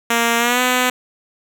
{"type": "tone with pitch glide", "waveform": "5% pulse", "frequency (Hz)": [233.1, 251.3], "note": ["A#3", "B3"], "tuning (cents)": [0, 30], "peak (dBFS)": -3, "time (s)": [0.1, 0.9], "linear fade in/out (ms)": 5, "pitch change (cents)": 130, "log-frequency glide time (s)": [0.38, 0.61], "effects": []}